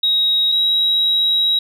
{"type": "tone pair in turn", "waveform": "sine", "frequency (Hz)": [3800, 3844], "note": ["A#7", "B7"], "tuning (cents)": [33, -48], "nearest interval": "unison", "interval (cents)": 19, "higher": "second", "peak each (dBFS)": -12, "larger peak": "neither", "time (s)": [[0.03, 0.52], [0.52, 1.59]], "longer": "second", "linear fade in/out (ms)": 5, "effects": ["tanh soft clip ceiling -8 dBFS"]}